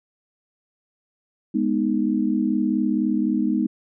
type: chord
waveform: sine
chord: G# minor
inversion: none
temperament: equal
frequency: 207.7 / 246.9 / 311.1 Hz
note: G#3 / B3 / D#4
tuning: 0 / 0 / 0 cents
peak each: -23 dBFS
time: 1.54-3.67 s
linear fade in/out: 10 ms
effects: none